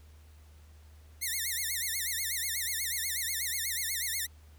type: tone with vibrato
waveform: 5% pulse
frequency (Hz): 1969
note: B6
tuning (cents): -6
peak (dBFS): -21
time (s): 1.21-4.27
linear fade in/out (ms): 20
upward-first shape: sine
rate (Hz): 8.2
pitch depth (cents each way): 190
effects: added 76 Hz sine -52 dBFS peak until 4.58 s + pink hiss -64 dBFS RMS until 4.58 s